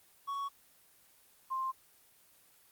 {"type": "tone pair in turn", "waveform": ["triangle", "sine"], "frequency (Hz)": [1115, 1052.4], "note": ["C#6", "C6"], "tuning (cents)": [10, 10], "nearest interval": "minor second", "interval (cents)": 100, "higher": "first", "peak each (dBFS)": [-32, -32], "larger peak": "neither", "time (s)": [[0.27, 0.49], [1.5, 1.72]], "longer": "neither", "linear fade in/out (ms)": 20, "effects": ["white hiss -64 dBFS RMS until 2.71 s", "Opus 24 kbps"]}